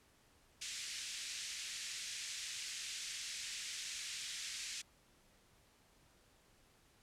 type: band-pass noise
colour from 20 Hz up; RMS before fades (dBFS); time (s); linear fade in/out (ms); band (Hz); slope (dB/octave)
white; -45; 0.61-4.82; 10; 1900 to 7600; 24
effects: pink hiss -69 dBFS RMS until 7.02 s + low-pass 12000 Hz 12 dB/octave